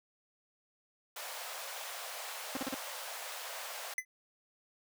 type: high-pass noise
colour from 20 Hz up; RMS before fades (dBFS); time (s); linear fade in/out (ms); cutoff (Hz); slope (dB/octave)
pink; -43; 1.16-3.94; 5; 530; 48
type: tone bursts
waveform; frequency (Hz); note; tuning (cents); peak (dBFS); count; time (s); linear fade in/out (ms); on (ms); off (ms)
sawtooth; 266.7; C4; +33; -30; 4; 2.55-2.744; 2; 20; 38
type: tone with exponential decay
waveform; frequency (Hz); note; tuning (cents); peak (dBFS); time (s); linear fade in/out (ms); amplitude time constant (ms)
square; 2023; B6; +41; -30; 3.98-4.05; 2; 15
effects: none